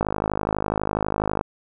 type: click train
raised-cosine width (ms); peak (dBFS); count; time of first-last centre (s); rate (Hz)
1; -8; 74; 0.01-1.411; 52.1
effects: none